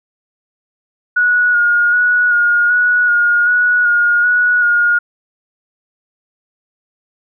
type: tone with vibrato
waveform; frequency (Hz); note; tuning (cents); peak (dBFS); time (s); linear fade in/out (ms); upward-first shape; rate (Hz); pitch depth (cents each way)
sine; 1446; F#6; -40; -9; 1.16-4.99; 10; square; 1.3; 21
effects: none